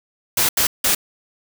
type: noise bursts at uneven times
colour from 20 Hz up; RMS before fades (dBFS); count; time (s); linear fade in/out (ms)
white; -17; 3; 0.37-0.49 / 0.57-0.67 / 0.84-0.95; 5
effects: none